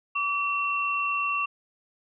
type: tone pair together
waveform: sine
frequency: 1151.6 / 2717 Hz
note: D6 / F7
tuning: -34 / -48 cents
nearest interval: octave + minor third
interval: 1486 cents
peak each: -27 dBFS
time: 0.15-1.46 s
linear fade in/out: 10 ms
effects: none